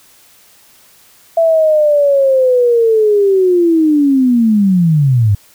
sine linear sweep, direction down, 668 to 96.9 Hz, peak -7 dBFS, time 1.37-5.35 s, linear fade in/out 5 ms, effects white hiss -46 dBFS RMS until 5.54 s

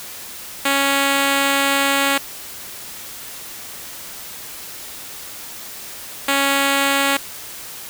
5% pulse tone pair in turn, 277.2 / 277.2 Hz, C#4 / C#4, 0 / 0 cents, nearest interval unison, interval 0 cents, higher neither, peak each -4 dBFS, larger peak neither, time 0.65-2.18 / 6.28-7.17 s, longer first, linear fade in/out 5 ms, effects white hiss -34 dBFS RMS until 7.89 s

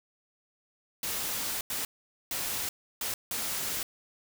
white noise bursts at uneven times, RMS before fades -33 dBFS, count 5, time 1.03-1.61 / 1.7-1.85 / 2.31-2.69 / 3.01-3.14 / 3.31-3.83 s, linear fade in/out 2 ms, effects none

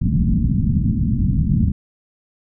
white low-pass noise, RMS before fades -17 dBFS, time 0.01-1.72 s, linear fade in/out 10 ms, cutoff 230 Hz, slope 48 dB/octave, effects none

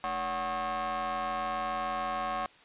35% pulse ring-modulated tone, 174.61 Hz, F3, in tune, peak -26 dBFS, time 0.04-2.46 s, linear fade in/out 0 ms, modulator 917 Hz, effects white hiss -57 dBFS RMS until 2.64 s + resampled to 8000 Hz

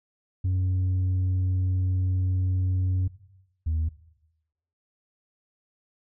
sine tone pair in turn, 92.5 / 79.62 Hz, F#2 / D#2, 0 / +40 cents, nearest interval minor third, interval 260 cents, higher first, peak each -19 / -21 dBFS, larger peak first, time 0.44-3.08 / 3.66-3.89 s, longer first, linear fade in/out 10 ms, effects noise-tail reverb RT60 0.9 s tail -18 dB re dry + tanh soft clip ceiling -21 dBFS

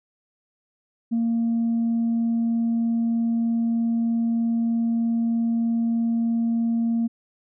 sine tone, 230.8 Hz, A#3, 17 cents flat, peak -18 dBFS, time 1.11-7.08 s, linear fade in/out 20 ms, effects tanh soft clip ceiling -17 dBFS

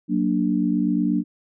sine chord, Gb augmented, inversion none, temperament equal, 185 / 233.1 / 293.7 Hz, Gb3 / Bb3 / D4, 0 / 0 / 0 cents, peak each -23 / -23 / -22 dBFS, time 0.08-1.24 s, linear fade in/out 50 ms, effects none

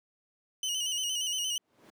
25% pulse tone with vibrato, 2960 Hz, F#7, in tune, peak -26 dBFS, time 0.63-1.58 s, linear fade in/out 2 ms, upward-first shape square, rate 8.6 Hz, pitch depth 48 cents each way
brown noise with exponential growth, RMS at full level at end -42 dBFS, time 1.49-1.9 s, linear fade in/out 1 ms, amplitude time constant 87 ms
effects high-pass 300 Hz 12 dB/octave

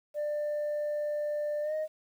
sine tone with pitch glide, 594 to 621 Hz, D5 to D#5, +20 to -3 cents, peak -27 dBFS, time 0.14-1.88 s, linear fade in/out 50 ms, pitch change +77 cents, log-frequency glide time 1.62-1.74 s, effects tanh soft clip ceiling -28 dBFS + 10-bit

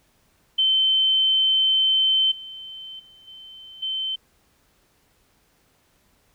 sine tone with level steps, 3085 Hz, G7, 28 cents flat, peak -16 / -35 / -48 / -40 / -24 dBFS, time 0.58-4.16 s, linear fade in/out 10 ms, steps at 2.31 / 2.99 / 3.27 / 3.82 s, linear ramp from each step 10 ms, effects pink hiss -63 dBFS RMS until 6.34 s

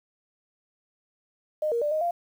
sine tone with pitch steps, 612 / 469.4 / 591 / 622 / 692 Hz, D#5 / A#4 / D5 / D#5 / F5, -29 / +12 / +11 / -1 / -16 cents, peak -23 dBFS, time 1.62-2.11 s, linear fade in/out 5 ms, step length 98 ms, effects 9-bit

